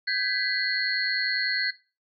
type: tone cluster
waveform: sine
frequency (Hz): 1550 / 1660 / 1990 / 4243 / 4431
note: G6 / G#6 / B6 / C8 / C#8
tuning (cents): -20 / -1 / +13 / +23 / -2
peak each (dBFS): -32 / -31 / -29 / -30 / -32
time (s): 0.07-1.71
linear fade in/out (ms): 10
effects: noise-tail reverb RT60 0.3 s tail -17 dB re dry